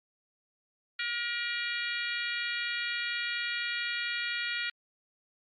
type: harmonic tone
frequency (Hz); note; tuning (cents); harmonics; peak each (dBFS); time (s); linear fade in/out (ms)
475.8; A#4; +35; 3 / 4 / 5 / 6 / 7 / 8 / 9; -37 / -36 / -37 / -41 / -41 / -44 / -43; 0.99-4.7; 5
effects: Opus 48 kbps